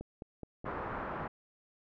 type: click train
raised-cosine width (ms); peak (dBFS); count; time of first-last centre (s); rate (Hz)
2; -29; 4; 0.01-0.644; 4.73
type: low-pass noise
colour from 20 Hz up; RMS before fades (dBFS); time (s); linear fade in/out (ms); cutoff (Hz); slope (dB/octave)
white; -39; 0.65-1.28; 10; 1400; 24
effects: none